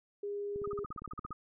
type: tone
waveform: sine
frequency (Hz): 407.2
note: G#4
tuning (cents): -34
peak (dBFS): -35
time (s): 0.23-0.84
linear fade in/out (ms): 5
type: click train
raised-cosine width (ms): 3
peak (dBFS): -33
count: 14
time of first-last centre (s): 0.56-1.307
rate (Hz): 17.4
type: tone bursts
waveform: sine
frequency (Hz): 1244.5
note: D#6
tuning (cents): 0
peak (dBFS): -38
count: 11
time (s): 0.64-1.33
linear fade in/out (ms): 5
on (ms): 20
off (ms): 47
effects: none